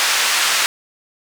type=band-pass noise; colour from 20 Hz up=pink; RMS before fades=-17 dBFS; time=0-0.66 s; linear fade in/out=0 ms; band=1300 to 8400 Hz; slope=12 dB/octave; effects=none